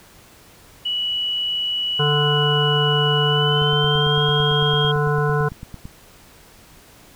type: tone with pitch glide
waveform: sine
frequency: 2942 to 3227 Hz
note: F#7 to G7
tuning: -11 to +50 cents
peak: -20 dBFS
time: 0.85-4.92 s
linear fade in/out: 10 ms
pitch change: +161 cents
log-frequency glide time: 3.25-4.21 s
type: harmonic tone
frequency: 147.3 Hz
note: D3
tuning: 6 cents sharp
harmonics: 1 / 3 / 5 / 7 / 9 / 10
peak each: -19 / -22 / -29 / -26 / -32 / -27 dBFS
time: 1.99-5.49 s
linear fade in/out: 10 ms
type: click train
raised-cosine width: 5 ms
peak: -21 dBFS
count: 21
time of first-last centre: 3.62-5.855 s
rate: 8.95 Hz
effects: pink hiss -48 dBFS RMS until 7.15 s